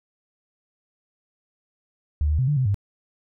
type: tone with pitch steps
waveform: sine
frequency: 74.3 / 76 / 129.3 / 147.2 / 129.8 / 100.2 Hz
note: D2 / D#2 / C3 / D3 / C3 / G2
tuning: +21 / -40 / -20 / +4 / -13 / +38 cents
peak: -18 dBFS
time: 2.21-2.744 s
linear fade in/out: 0 ms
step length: 89 ms
effects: none